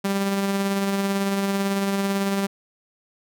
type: tone with tremolo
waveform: sawtooth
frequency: 197.2 Hz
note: G3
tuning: 11 cents sharp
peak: -16 dBFS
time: 0.04-2.47 s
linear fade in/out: 10 ms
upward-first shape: sine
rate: 18 Hz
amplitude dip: 30%
effects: none